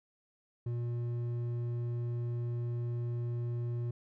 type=tone with hard clipping; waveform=sine; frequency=119.4 Hz; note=A#2; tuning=42 cents sharp; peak=-34 dBFS; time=0.66-3.91 s; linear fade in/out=5 ms; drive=6 dB; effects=none